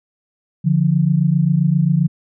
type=tone pair together; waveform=sine; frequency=145.73 / 173.3 Hz; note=D3 / F3; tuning=-13 / -13 cents; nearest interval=minor third; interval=300 cents; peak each=-15 dBFS; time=0.64-2.08 s; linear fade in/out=20 ms; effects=none